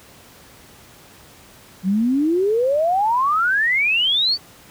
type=exponential sweep; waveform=sine; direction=up; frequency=180 to 4654 Hz; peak=-15 dBFS; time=1.83-4.38 s; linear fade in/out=50 ms; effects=pink hiss -46 dBFS RMS until 4.7 s + high-pass 60 Hz 12 dB/octave